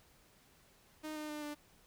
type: tone with pitch steps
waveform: sawtooth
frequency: 308.7 / 304.3 / 299.9 / 295.6 Hz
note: D#4 / D#4 / D4 / D4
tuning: -14 / -38 / +36 / +11 cents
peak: -37 dBFS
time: 1.03-1.55 s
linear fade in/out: 20 ms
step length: 130 ms
effects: pink hiss -66 dBFS RMS until 1.86 s